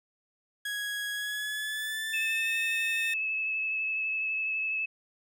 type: tone with pitch glide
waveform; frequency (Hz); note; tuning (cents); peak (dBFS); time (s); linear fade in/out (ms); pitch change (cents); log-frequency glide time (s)
30% pulse; 1661.2 to 1822; G#6 to A#6; 0 to -40; -29; 0.65-3.14; 5; +160; 1.12-2.56
type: tone with vibrato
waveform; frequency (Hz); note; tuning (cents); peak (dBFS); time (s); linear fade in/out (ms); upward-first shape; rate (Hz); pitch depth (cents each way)
sine; 2600; E7; -24; -28; 2.13-4.86; 10; triangle; 12; 21
effects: none